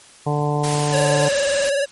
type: harmonic tone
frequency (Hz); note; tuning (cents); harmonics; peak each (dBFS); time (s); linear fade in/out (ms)
147.4; D3; +7; 1 / 2 / 3 / 4 / 5 / 6 / 7; -20 / -28 / -25 / -29 / -26 / -28 / -31; 0.26-1.29; 10
type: noise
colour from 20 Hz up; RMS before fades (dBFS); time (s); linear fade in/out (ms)
white; -26; 0.63-1.7; 10
type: tone with vibrato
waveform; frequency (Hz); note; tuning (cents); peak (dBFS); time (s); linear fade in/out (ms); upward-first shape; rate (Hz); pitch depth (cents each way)
square; 561; C#5; +21; -18; 0.92-1.86; 20; triangle; 20; 73
effects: white hiss -46 dBFS RMS until 1.91 s + MP3 48 kbps